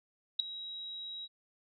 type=tone with ADSR envelope; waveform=sine; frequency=3842 Hz; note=B7; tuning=48 cents flat; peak=-21 dBFS; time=0.39-1.28 s; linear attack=9 ms; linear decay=3 ms; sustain=-19 dB; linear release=39 ms; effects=none